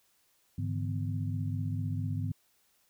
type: tone cluster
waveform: sine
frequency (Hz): 101.8 / 146.3 / 161.9 / 252.5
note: G#2 / D3 / E3 / B3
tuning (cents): -34 / -6 / -31 / +39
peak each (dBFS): -32 / -37 / -40 / -40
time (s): 0.58-2.32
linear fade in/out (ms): 5
effects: white hiss -70 dBFS RMS until 2.89 s